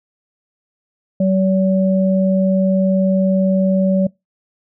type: tone pair together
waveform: sine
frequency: 190.3 / 570.3 Hz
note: F#3 / C#5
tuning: +49 / +49 cents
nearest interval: octave + perfect fifth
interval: 1900 cents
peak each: -13 / -18 dBFS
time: 1.2-4.07 s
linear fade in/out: 5 ms
effects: noise-tail reverb RT60 0.2 s tail -24 dB re dry